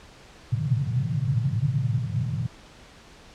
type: band-pass noise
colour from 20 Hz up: pink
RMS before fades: -25 dBFS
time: 0.52-2.47 s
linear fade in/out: 10 ms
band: 110 to 150 Hz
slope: 48 dB/octave
effects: pink hiss -49 dBFS RMS until 3.34 s + low-pass 6000 Hz 12 dB/octave